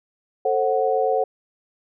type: chord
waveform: sine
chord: F# diminished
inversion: first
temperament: just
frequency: 444 / 532.8 / 740 Hz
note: A4 / C5 / F#5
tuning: +16 / +31 / 0 cents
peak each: -22 dBFS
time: 0.45-1.24 s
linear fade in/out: 5 ms
effects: none